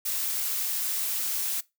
blue noise, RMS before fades -29 dBFS, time 0.05-1.61 s, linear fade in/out 10 ms, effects noise-tail reverb RT60 0.2 s tail -20 dB re dry

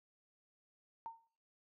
sine tone with exponential decay, 912 Hz, A#5, 38 cents flat, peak -39 dBFS, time 1.06-1.27 s, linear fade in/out 0 ms, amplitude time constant 44 ms, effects noise-tail reverb RT60 0.5 s tail -20 dB re dry

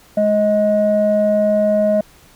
sine tone pair together, 209.6 / 628.7 Hz, G#3 / D#5, +16 / +18 cents, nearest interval octave + perfect fifth, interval 1902 cents, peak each -17 / -12 dBFS, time 0.17-2.01 s, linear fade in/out 5 ms, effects tanh soft clip ceiling -7 dBFS + pink hiss -48 dBFS RMS until 2.35 s

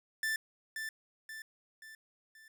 45% pulse tone with echo, 1767 Hz, A6, 7 cents sharp, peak -31 dBFS, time 0.23-0.36 s, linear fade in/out 2 ms, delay 530 ms, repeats 4, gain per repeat -6 dB, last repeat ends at 2.48 s, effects none

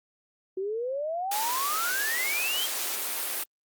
sine exponential sweep, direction up, 369.5 to 3238 Hz, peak -28 dBFS, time 0.57-2.66 s, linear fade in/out 5 ms
white high-pass noise, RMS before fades -31 dBFS, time 1.31-3.44 s, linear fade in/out 10 ms, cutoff 320 Hz, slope 24 dB/octave
effects Opus 32 kbps

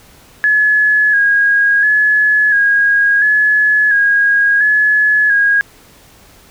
sine tone with vibrato, 1671 Hz, G#6, 10 cents sharp, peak -8 dBFS, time 0.44-5.61 s, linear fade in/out 0 ms, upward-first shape square, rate 0.72 Hz, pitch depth 34 cents each way, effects pink hiss -44 dBFS RMS until 6.5 s

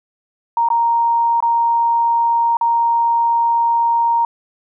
sine tone with dropouts, 932 Hz, A#5, 1 cent flat, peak -12 dBFS, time 0.57-4.25 s, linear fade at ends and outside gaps 2 ms, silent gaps 0.687-0.702 / 1.404-1.425 / 2.57-2.611 s, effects none

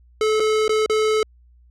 square tone with dropouts, 432.8 Hz, A4, 29 cents flat, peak -17 dBFS, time 0.21-1.23 s, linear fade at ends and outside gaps 2 ms, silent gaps 0.398-0.402 / 0.68-0.693 / 0.861-0.897 s, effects added 60 Hz sine -49 dBFS peak until 1.7 s + low-pass 7000 Hz 12 dB/octave

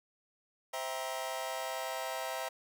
sawtooth chord, C dominant seventh, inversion none, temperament just, 523.3 / 654.1 / 784.9 / 941.9 Hz, C5 / E5 / G5 / Bb5, 0 / -14 / +2 / +18 cents, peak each -38 / -36 / -38 / -38 dBFS, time 0.73-2.49 s, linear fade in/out 10 ms, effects 11-bit

